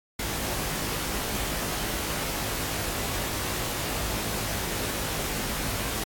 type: noise with comb filter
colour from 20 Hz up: pink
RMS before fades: -30 dBFS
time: 0.19-6.04 s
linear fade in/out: 5 ms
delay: 19 ms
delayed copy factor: +0.8
effects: AAC 64 kbps